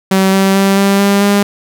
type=tone with pitch steps; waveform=sawtooth; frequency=191.3 / 193.41 / 195.55 / 197.7 / 199.88 / 202.1 Hz; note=G3 / G3 / G3 / G3 / G3 / G#3; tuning=-42 / -23 / -4 / +15 / +34 / -47 cents; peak=-4 dBFS; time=0.11-1.43 s; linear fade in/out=5 ms; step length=220 ms; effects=none